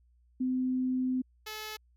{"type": "tone pair in turn", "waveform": ["sine", "5% pulse"], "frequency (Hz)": [256.1, 430.7], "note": ["C4", "A4"], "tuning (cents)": [-37, -37], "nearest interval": "major sixth", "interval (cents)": 900, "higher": "second", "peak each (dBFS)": -27, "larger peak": "neither", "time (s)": [[0.4, 1.22], [1.46, 1.77]], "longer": "first", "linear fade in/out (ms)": 10, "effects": ["added 60 Hz sine -62 dBFS peak until 1.96 s"]}